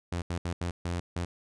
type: tone bursts at uneven times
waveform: sawtooth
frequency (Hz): 86.9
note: F2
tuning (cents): -8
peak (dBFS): -26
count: 6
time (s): 0.12-0.22 / 0.3-0.38 / 0.45-0.53 / 0.61-0.71 / 0.85-1 / 1.16-1.25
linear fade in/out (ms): 5
effects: resampled to 22050 Hz